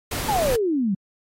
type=noise; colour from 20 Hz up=pink; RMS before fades=-28 dBFS; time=0.11-0.56 s; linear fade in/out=5 ms
type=exponential sweep; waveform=sine; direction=down; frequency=900 to 182.3 Hz; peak=-19 dBFS; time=0.28-0.95 s; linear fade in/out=10 ms
effects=AAC 48 kbps